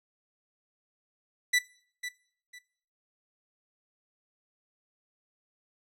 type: tone with echo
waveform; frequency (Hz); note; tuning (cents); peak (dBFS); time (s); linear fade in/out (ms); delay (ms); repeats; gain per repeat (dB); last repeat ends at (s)
sawtooth; 1975.5; B6; 0; -18; 1.53-1.59; 10; 500; 2; -12; 2.59
effects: noise-tail reverb RT60 0.5 s tail -19 dB re dry + low-pass 11000 Hz 12 dB/octave